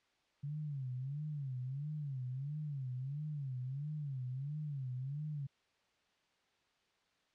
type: tone with vibrato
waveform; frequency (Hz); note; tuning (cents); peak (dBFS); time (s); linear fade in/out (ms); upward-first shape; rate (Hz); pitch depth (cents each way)
sine; 138.59; C#3; 0; -38; 0.43-5.47; 10; sine; 1.5; 170
effects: white hiss -75 dBFS RMS until 7.34 s + low-pass 4000 Hz 12 dB/octave